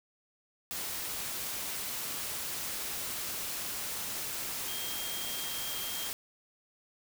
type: tone in noise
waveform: sine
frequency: 3215 Hz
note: G7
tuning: 43 cents sharp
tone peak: -41 dBFS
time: 4.68-6.08 s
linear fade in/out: 0 ms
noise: white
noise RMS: -37 dBFS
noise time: 0.71-6.13 s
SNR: -7 dB
effects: none